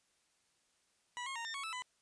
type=tone with pitch steps; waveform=20% pulse; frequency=977 / 1078 / 927 / 1811 / 1110 / 1313 / 1001 Hz; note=B5 / C#6 / A#5 / A6 / C#6 / E6 / B5; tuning=-19 / -49 / -10 / +49 / +2 / -7 / +23 cents; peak=-35 dBFS; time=1.17-1.821 s; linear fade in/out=0 ms; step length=93 ms; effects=white hiss -75 dBFS RMS until 2.01 s + resampled to 22050 Hz